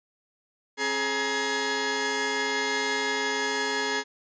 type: tone cluster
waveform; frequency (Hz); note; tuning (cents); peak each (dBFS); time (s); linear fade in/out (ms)
sawtooth; 270.4 / 421.7 / 949 / 1681 / 2108; C#4 / G#4 / A#5 / G#6 / C7; -43 / +26 / +31 / +20 / +12; -32 / -27 / -29 / -26 / -30; 0.77-4.04; 50
effects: resampled to 16000 Hz